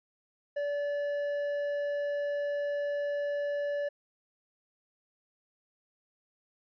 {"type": "tone with hard clipping", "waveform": "sine", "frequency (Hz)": 577, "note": "D5", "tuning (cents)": -31, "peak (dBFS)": -31, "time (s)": [0.56, 3.89], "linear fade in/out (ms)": 10, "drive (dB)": 6, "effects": ["resampled to 11025 Hz"]}